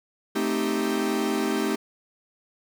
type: chord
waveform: 45% pulse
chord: A half-diminished seventh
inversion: none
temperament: equal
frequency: 220 / 261.6 / 311.1 / 392 Hz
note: A3 / C4 / Eb4 / G4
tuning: 0 / 0 / 0 / 0 cents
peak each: -29 / -30 / -29 / -28 dBFS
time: 0.35-1.76 s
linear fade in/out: 10 ms
effects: none